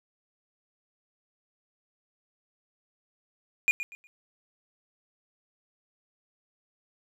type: tone with echo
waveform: triangle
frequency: 2429 Hz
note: D#7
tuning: 42 cents flat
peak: -17 dBFS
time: 3.68-3.71 s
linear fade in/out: 0 ms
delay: 120 ms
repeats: 3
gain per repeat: -12 dB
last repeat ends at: 4.07 s
effects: none

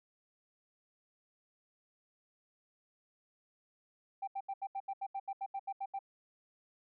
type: tone bursts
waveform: sine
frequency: 784 Hz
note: G5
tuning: in tune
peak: -34 dBFS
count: 14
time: 4.22-5.991 s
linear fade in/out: 10 ms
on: 55 ms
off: 77 ms
effects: tanh soft clip ceiling -33 dBFS

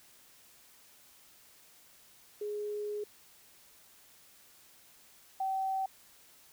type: tone pair in turn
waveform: sine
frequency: 417 / 768.3 Hz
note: G#4 / G5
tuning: +7 / -35 cents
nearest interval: major seventh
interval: 1058 cents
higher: second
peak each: -34 / -30 dBFS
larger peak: second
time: 2.41-3.04 / 5.4-5.86 s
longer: first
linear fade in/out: 5 ms
effects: white hiss -60 dBFS RMS until 6.52 s

